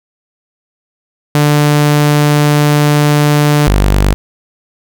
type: tone pair in turn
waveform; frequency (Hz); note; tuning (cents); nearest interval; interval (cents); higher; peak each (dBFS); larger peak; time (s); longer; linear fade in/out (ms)
sawtooth; 147.7 / 49.29; D3 / G1; +10 / +10; octave + perfect fifth; 1900; first; -3; neither; 1.35-3.67 / 3.67-4.14; first; 0
effects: none